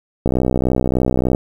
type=click train; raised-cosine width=2 ms; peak=-3 dBFS; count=70; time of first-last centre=0.26-1.348 s; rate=63.4 Hz; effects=7-bit